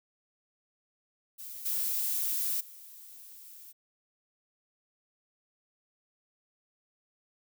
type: noise with level steps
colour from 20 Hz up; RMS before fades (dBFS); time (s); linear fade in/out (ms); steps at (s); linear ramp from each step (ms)
violet; -43 / -31 / -50; 1.38-3.73; 20; 1.65 / 2.6; 10
effects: none